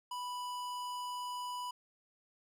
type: tone with hard clipping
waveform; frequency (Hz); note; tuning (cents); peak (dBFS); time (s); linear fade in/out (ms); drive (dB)
sine; 987.8; B5; 0; -40; 0.11-1.71; 5; 18
effects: none